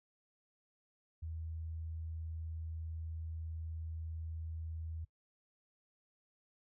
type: tone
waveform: sine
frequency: 80.8 Hz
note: E2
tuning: 34 cents flat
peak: -40 dBFS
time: 1.22-5.05 s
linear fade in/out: 10 ms
effects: noise-tail reverb RT60 0.1 s tail -20 dB re dry